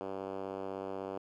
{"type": "tone with band-pass filter", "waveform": "5% pulse", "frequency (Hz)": 96.3, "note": "G2", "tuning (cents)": -30, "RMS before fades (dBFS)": -40, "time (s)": [0.01, 1.18], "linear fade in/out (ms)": 0, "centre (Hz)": 440, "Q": 1.2, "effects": []}